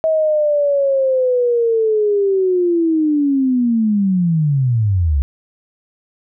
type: linear sweep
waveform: sine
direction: down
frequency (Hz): 643 to 65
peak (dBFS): -12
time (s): 0.04-5.22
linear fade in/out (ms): 0
effects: none